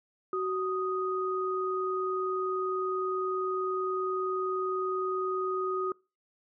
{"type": "tone pair together", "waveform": "sine", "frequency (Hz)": [375, 1244.5], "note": ["F#4", "D#6"], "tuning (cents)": [23, 0], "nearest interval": "octave + major sixth", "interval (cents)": 2077, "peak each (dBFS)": [-30, -32], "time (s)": [0.33, 5.92], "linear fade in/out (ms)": 2, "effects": ["noise-tail reverb RT60 0.3 s tail -25 dB re dry"]}